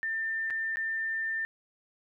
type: tone with dropouts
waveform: sine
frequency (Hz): 1794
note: A6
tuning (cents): +33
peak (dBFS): -29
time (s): 0.03-1.45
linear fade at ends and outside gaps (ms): 0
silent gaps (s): 0.501-0.506 / 0.758-0.77
effects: none